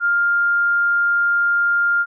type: tone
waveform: sine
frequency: 1402 Hz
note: F6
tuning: 6 cents sharp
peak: -14 dBFS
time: 0-2.06 s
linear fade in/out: 50 ms
effects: none